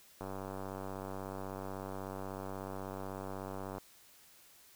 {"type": "click train", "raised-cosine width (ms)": 1, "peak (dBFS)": -28, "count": 345, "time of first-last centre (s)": [0.21, 3.782], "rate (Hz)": 96.3, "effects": ["white hiss -61 dBFS RMS until 4.75 s"]}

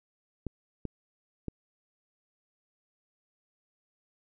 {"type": "clicks", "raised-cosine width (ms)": 3, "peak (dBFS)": -21, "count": 3, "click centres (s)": [0.467, 0.853, 1.483], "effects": []}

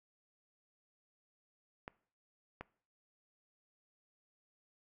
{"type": "clicks", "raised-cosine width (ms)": 0.5, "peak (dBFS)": -28, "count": 2, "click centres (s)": [1.879, 2.61], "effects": ["noise-tail reverb RT60 0.5 s tail -21 dB re dry"]}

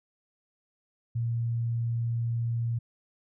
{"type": "tone", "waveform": "sine", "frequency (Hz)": 116.8, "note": "A#2", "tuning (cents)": 4, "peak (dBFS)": -26, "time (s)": [1.15, 2.79], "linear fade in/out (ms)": 10, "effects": []}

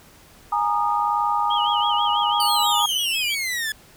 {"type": "chord", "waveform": "sine", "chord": "Ab suspended second", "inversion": "none", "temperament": "equal with one note detuned", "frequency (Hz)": [830.6, 932.3, 1228.8], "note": ["Ab5", "Bb5", "Eb6"], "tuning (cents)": [0, 0, -22], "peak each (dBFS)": -23, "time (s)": [0.52, 2.86], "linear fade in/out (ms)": 5}
{"type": "tone with vibrato", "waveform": "sine", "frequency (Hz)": 3098, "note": "G7", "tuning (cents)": -21, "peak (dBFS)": -24, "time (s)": [1.5, 3.35], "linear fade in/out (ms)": 10, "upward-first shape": "sine", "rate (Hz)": 6.1, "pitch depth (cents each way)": 120}
{"type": "exponential sweep", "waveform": "sawtooth", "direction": "down", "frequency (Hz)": [4643, 1702], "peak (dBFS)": -20, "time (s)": [2.4, 3.72], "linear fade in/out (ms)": 2}
{"effects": ["pink hiss -50 dBFS RMS until 3.96 s"]}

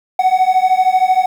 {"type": "beating tone pair", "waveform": "triangle", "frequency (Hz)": [740, 753], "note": ["F#5", "F#5"], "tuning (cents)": [0, 30], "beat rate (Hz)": 13, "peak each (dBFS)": -11, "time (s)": [0.19, 1.26], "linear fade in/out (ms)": 5, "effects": ["7-bit"]}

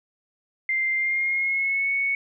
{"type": "tone with pitch glide", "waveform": "sine", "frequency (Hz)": [2093, 2217], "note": ["C7", "C#7"], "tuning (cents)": [0, 0], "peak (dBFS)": -21, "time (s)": [0.69, 2.15], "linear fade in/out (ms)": 2, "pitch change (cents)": 100, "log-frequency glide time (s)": [0.94, 1.91], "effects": []}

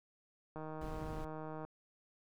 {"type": "click train", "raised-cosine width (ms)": 1, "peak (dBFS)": -32, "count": 171, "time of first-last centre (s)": [0.56, 1.65], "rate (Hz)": 156}
{"type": "noise", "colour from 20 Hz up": "brown", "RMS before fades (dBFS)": -45, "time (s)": [0.81, 1.25], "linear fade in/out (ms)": 5}
{"effects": []}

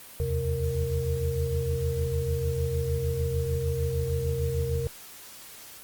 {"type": "tone cluster", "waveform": "sine", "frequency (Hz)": [77.4, 84, 131.4, 465.2], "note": ["D#2", "E2", "C3", "A#4"], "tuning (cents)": [-9, 33, 8, -4], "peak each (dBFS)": [-31, -31, -30, -30], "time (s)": [0.2, 4.87], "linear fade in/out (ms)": 0, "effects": ["white hiss -46 dBFS RMS until 5.83 s", "Opus 32 kbps"]}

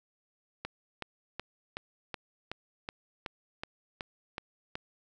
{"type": "click train", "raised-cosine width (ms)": 0.3, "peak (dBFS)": -20, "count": 12, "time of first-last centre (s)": [0.65, 4.754], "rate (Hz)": 2.68, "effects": []}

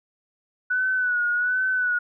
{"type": "tone with vibrato", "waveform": "sine", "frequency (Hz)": 1480, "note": "F#6", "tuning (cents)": 0, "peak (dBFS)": -20, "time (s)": [0.7, 1.99], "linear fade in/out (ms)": 10, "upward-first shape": "sine", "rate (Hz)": 1.3, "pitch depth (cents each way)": 50, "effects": []}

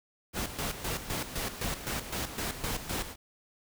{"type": "noise with tremolo", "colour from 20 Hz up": "pink", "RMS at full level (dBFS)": -33, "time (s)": [0.33, 3.16], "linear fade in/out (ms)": 50, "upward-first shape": "square", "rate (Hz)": 3.9, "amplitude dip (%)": 65, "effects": []}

